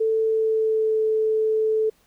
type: tone with pitch glide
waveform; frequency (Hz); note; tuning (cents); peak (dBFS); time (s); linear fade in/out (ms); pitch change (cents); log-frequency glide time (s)
sine; 442.8 to 437; A4 to A4; +11 to -12; -18; 0-1.9; 10; -23; 0.24-1
effects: pink hiss -61 dBFS RMS until 2.06 s